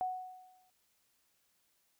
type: tone with exponential decay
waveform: sine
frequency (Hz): 740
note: F#5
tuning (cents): 0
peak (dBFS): -30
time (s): 0.01-0.7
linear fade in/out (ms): 0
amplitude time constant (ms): 150
effects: white hiss -75 dBFS RMS until 1.99 s

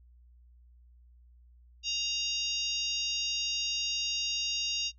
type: harmonic tone with a mistuned harmonic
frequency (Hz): 932.3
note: A#5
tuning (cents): 0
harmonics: 3 / 4 / 5 / 6 / 7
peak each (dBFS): -33 / -35 / -37 / -39 / -40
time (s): 1.83-4.92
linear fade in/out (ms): 50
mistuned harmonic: 5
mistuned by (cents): +45
effects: noise-tail reverb RT60 0.1 s tail -20 dB re dry + added 60 Hz sine -55 dBFS peak until 4.98 s

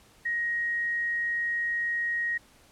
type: tone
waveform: sine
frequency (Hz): 1882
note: A#6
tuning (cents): +16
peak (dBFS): -26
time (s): 0.25-2.38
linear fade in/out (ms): 10
effects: pink hiss -58 dBFS RMS until 2.71 s + low-pass 12000 Hz 12 dB/octave

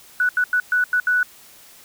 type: tone bursts at uneven times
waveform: sine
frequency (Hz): 1480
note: F#6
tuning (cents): 0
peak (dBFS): -15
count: 6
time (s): 0.2-0.29 / 0.37-0.44 / 0.53-0.6 / 0.72-0.84 / 0.93-1 / 1.07-1.23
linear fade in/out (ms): 2
effects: white hiss -47 dBFS RMS until 1.84 s

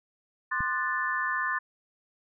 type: chord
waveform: sine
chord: D dominant seventh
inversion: third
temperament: equal with one note detuned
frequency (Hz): 1046.5 / 1201.4 / 1480 / 1760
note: C6 / D6 / F#6 / A6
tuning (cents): 0 / +39 / 0 / 0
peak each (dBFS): -32 / -35 / -35 / -29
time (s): 0.51-1.59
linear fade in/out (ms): 10
type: click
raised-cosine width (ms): 5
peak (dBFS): -24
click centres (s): 0.606
effects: none

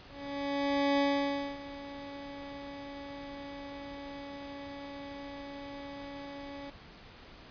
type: tone with ADSR envelope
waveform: 20% pulse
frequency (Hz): 281.4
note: C#4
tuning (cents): +26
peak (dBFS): -20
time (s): 0.08-6.7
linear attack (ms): 900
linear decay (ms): 590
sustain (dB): -17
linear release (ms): 3
effects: pink hiss -52 dBFS RMS until 7.5 s + resampled to 11025 Hz

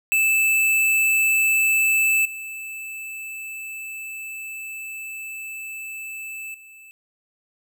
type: tone with level steps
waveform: square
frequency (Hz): 2632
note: E7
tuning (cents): -3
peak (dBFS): -17 / -32 / -44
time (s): 0.12-6.91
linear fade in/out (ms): 0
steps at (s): 2.25 / 6.54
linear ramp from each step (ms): 5
effects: none

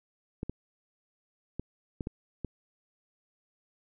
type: clicks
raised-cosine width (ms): 3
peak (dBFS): -21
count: 6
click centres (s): 0.431 / 0.496 / 1.596 / 2.008 / 2.071 / 2.447
effects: none

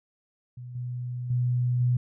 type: tone with level steps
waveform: sine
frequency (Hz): 123.47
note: B2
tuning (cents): 0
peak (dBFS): -37 / -30 / -22 / -20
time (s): 0.57-1.97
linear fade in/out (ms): 5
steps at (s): 0.75 / 1.3 / 1.8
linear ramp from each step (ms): 5
effects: none

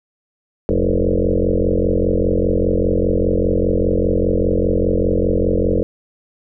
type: tone with frequency modulation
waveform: sine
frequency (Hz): 261.6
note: C4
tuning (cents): 0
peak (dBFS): -13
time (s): 0.69-5.83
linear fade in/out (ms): 0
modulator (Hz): 45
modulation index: 6
effects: none

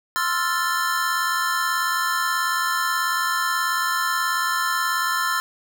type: chord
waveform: square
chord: F major seventh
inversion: second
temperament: equal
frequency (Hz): 1046.5 / 1318.5 / 1396.9 / 1760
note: C6 / E6 / F6 / A6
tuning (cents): 0 / 0 / 0 / 0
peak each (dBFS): -27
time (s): 0.16-5.4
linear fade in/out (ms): 0
effects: none

